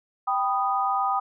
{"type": "chord", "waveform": "sine", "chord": "G augmented", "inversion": "none", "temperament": "equal with one note detuned", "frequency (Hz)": [784, 987.8, 1240.2], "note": ["G5", "B5", "D#6"], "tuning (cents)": [0, 0, -6], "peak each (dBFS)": [-25, -29, -25], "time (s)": [0.27, 1.2], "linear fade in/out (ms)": 10, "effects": []}